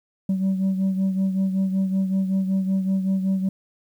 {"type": "beating tone pair", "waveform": "sine", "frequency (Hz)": [190.6, 195.9], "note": ["G3", "G3"], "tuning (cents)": [-48, -1], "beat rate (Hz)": 5.3, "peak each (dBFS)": [-18, -25], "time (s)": [0.29, 3.49], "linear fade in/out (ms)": 5, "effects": ["tanh soft clip ceiling -17 dBFS", "9-bit"]}